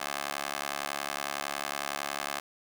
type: tone with high-pass filter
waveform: 15% pulse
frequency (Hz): 70.9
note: C#2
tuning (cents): +40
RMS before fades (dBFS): -35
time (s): 0-2.4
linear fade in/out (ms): 5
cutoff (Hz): 860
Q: 0.88
effects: none